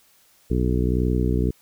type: harmonic tone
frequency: 61.74 Hz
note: B1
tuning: in tune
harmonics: 1 / 2 / 3 / 4 / 5 / 6 / 7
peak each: -22 / -25 / -27 / -28 / -29 / -30 / -30 dBFS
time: 0.5-1.51 s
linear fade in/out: 10 ms
effects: white hiss -58 dBFS RMS until 1.61 s